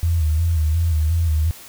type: tone with vibrato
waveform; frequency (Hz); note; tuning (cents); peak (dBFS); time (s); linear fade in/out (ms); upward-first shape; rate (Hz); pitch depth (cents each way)
sine; 80.6; E2; -38; -15; 0.03-1.51; 0; square; 2.8; 69
effects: white hiss -41 dBFS RMS until 1.68 s